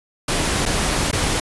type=noise with dropouts; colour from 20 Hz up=pink; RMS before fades=-20 dBFS; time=0.28-1.4 s; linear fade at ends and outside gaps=5 ms; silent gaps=0.655-0.66 / 1.114-1.128 s; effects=resampled to 24000 Hz